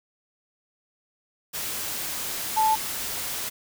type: tone in noise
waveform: sine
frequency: 874 Hz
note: A5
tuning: 12 cents flat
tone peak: -18 dBFS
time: 2.56-2.76 s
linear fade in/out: 20 ms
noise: white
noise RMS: -31 dBFS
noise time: 1.53-3.5 s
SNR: +10 dB
effects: none